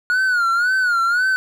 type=tone with vibrato; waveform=triangle; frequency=1443 Hz; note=F#6; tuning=44 cents flat; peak=-13 dBFS; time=0.1-1.36 s; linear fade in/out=0 ms; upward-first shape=sine; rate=1.9 Hz; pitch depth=110 cents each way; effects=none